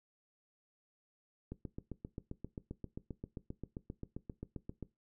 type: click train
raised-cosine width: 3 ms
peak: -29 dBFS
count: 26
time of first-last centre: 1.52-4.827 s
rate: 7.56 Hz
effects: noise-tail reverb RT60 0.2 s tail -18 dB re dry